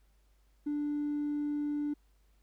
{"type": "tone with hard clipping", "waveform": "sine", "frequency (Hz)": 293.7, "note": "D4", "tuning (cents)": 0, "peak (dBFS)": -31, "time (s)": [0.66, 1.94], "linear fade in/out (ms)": 10, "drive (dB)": 1, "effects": ["added 50 Hz sine -64 dBFS peak until 2.42 s", "pink hiss -75 dBFS RMS until 2.42 s"]}